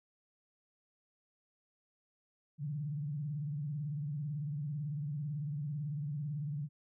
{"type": "tone with vibrato", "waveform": "sine", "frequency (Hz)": 146.83, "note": "D3", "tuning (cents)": 0, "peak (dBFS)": -35, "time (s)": [2.58, 6.69], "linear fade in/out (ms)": 50, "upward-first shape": "sine", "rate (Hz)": 18, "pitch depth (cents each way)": 130, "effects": []}